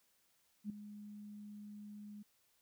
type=tone with ADSR envelope; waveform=sine; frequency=207.7 Hz; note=G#3; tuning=in tune; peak=-36 dBFS; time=0.64-2.23 s; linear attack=59 ms; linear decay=4 ms; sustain=-12 dB; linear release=11 ms; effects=white hiss -75 dBFS RMS until 2.61 s